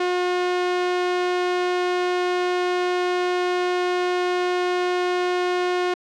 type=tone; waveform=sawtooth; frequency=359.5 Hz; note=F#4; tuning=50 cents flat; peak=-16 dBFS; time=0-5.94 s; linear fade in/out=5 ms; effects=low-pass 4000 Hz 12 dB/octave